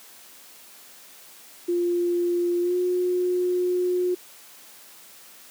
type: tone with pitch glide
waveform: sine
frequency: 349.2 to 360.1 Hz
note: F4 to F#4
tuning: 0 to -47 cents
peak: -20 dBFS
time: 1.68-4.15 s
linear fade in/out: 10 ms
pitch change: +53 cents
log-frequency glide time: 2.61-2.76 s
effects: white hiss -48 dBFS RMS until 5.5 s + high-pass 200 Hz 12 dB/octave